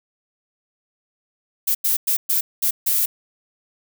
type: noise bursts at uneven times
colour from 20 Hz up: violet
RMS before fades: -19 dBFS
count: 6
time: 1.67-1.75 / 1.84-1.97 / 2.07-2.17 / 2.29-2.41 / 2.62-2.71 / 2.86-3.06 s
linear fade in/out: 10 ms
effects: none